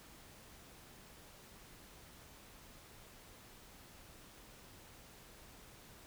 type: silence
effects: pink hiss -58 dBFS RMS until 6.06 s